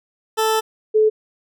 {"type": "tone pair in turn", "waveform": ["20% pulse", "sine"], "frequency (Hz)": [439.8, 432.2], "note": ["A4", "A4"], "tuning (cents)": [-1, -31], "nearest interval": "unison", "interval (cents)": 30, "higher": "first", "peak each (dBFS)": -11, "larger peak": "neither", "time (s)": [[0.37, 0.61], [0.94, 1.1]], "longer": "first", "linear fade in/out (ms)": 20, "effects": []}